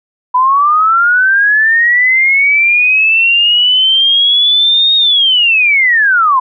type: linear two-way sweep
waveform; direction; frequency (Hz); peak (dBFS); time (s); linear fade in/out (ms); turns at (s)
sine; up then down; 987.8 to 3741 to 987.8; -6; 0.34-6.4; 10; 4.96
effects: none